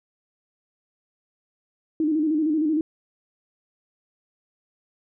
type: tone with vibrato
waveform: sine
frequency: 308.9 Hz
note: D#4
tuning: 12 cents flat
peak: -19 dBFS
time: 2-2.81 s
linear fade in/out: 2 ms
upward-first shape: square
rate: 13 Hz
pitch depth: 63 cents each way
effects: none